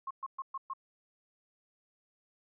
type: tone bursts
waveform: sine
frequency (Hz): 1075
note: C6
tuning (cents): +47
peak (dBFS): -35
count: 5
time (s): 0.07-0.735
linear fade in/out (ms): 5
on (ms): 37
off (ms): 120
effects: none